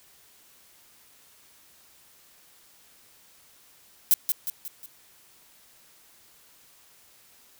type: noise with echo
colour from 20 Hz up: violet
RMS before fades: -18 dBFS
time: 4.11-4.14 s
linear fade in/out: 0 ms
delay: 180 ms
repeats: 4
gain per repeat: -6 dB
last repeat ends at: 4.86 s
effects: white hiss -57 dBFS RMS until 7.59 s